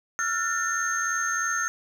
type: tone cluster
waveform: sine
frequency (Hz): 1348 / 1431 / 1794 / 6370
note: E6 / F6 / A6 / G8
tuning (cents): +38 / +42 / +33 / +27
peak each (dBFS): -29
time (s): 0.19-1.68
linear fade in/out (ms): 0
effects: tanh soft clip ceiling -16 dBFS + 8-bit